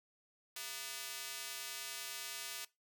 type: tone with high-pass filter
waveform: square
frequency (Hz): 135.1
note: C#3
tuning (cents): -44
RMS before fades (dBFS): -45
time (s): 0.56-2.65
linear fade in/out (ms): 5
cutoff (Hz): 2600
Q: 0.5
effects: noise-tail reverb RT60 0.2 s tail -19 dB re dry